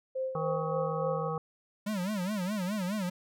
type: tone with tremolo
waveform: sine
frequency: 523.3 Hz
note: C5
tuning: in tune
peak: -29 dBFS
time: 0.15-1.29 s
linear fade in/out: 10 ms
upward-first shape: sine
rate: 3.5 Hz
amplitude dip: 65%
type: harmonic tone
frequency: 159 Hz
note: D#3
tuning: 38 cents sharp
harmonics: 1 / 3 / 5 / 7 / 8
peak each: -35 / -35 / -39 / -38 / -41 dBFS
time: 0.35-1.38 s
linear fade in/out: 2 ms
type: tone with vibrato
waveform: square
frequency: 195.7 Hz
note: G3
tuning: 3 cents flat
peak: -31 dBFS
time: 1.86-3.1 s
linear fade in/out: 10 ms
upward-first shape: sine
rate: 4.8 Hz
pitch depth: 180 cents each way
effects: none